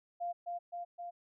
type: tone with echo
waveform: sine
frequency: 697 Hz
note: F5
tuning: 4 cents flat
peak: -34 dBFS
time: 0.2-0.33 s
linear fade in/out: 20 ms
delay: 260 ms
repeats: 3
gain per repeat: -2 dB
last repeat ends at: 1.11 s
effects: none